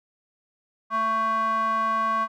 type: tone with band-pass filter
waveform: square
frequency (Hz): 222.5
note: A3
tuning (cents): +20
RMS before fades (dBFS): -24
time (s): 0.9-2.28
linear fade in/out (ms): 50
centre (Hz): 1200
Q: 9.2
effects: none